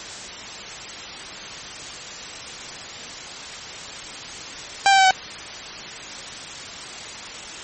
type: tone with pitch steps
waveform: sawtooth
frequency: 790 / 778.2 / 766.6 / 755.2 Hz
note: G5 / G5 / G5 / F#5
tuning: +13 / -13 / -39 / +35 cents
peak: -8 dBFS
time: 4.86-5.108 s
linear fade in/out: 0 ms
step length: 62 ms
effects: white hiss -34 dBFS RMS until 7.63 s + MP3 32 kbps